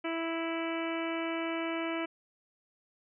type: harmonic tone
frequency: 329.6 Hz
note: E4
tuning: in tune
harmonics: 1 / 2 / 3 / 4 / 5 / 6 / 7 / 8 / 9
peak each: -34 / -38 / -43 / -42 / -46 / -46 / -41 / -48 / -46 dBFS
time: 0.04-2.06 s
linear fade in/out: 10 ms
effects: none